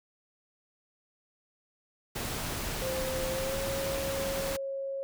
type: noise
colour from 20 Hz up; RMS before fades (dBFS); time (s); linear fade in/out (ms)
pink; -35; 2.15-4.57; 10
type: tone with pitch glide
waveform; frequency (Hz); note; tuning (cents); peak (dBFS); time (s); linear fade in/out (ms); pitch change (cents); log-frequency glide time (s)
sine; 523.3 to 545.2; C5 to C#5; 0 to -29; -32; 2.82-5.03; 0; +71; 3.32-3.6
effects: none